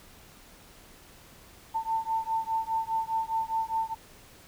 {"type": "beating tone pair", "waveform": "sine", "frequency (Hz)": [893, 897.9], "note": ["A5", "A5"], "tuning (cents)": [25, 35], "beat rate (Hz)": 4.9, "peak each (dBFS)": -30, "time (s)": [1.74, 3.95], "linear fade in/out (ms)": 20, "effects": ["pink hiss -53 dBFS RMS until 4.47 s"]}